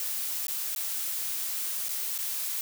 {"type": "noise with dropouts", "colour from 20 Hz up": "blue", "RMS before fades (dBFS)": -32, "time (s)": [0, 2.61], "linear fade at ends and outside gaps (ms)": 1, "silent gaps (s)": [[0.469, 0.481], [0.75, 0.761], [1.885, 1.891], [2.18, 2.187]], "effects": []}